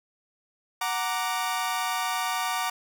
sawtooth chord, Gb augmented, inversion none, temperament equal, 740 / 932.3 / 1174.7 Hz, Gb5 / Bb5 / D6, 0 / 0 / 0 cents, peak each -27 dBFS, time 0.81-2.7 s, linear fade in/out 5 ms, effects none

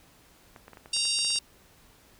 clicks, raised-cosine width 0.5 ms, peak -31 dBFS, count 11, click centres 0.562 / 0.681 / 0.733 / 0.772 / 0.859 / 0.965 / 1.053 / 1.189 / 1.248 / 1.304 / 1.36 s
harmonic tone, 929 Hz, A#5, 6 cents flat, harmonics 3 / 4 / 5 / 6 / 7 / 8 / 9 / 10, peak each -33 / -34 / -29 / -32 / -40 / -42 / -33 / -36 dBFS, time 0.93-1.39 s, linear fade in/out 5 ms
effects pink hiss -58 dBFS RMS until 2.19 s

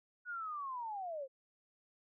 sine linear sweep, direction down, 1478 to 511 Hz, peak -39 dBFS, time 0.25-1.28 s, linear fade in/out 50 ms, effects none

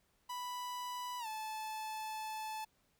45% pulse tone with pitch glide, 987.8 to 869.9 Hz, B5 to A5, 0 to -20 cents, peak -40 dBFS, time 0.29-2.65 s, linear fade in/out 10 ms, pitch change -220 cents, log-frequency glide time 1.19-1.27 s, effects pink hiss -75 dBFS RMS until 2.99 s

